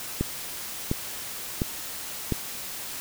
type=click train; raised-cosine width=3 ms; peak=-11 dBFS; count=4; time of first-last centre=0.21-2.323 s; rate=1.42 Hz; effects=white hiss -36 dBFS RMS until 3 s